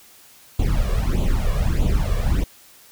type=noise with flanger; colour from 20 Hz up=brown; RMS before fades=-19 dBFS; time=0.59-2.44 s; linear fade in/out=5 ms; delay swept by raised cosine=0.28 to 1.78 ms; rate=1.6 Hz; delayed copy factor=+0.9; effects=white hiss -49 dBFS RMS until 2.91 s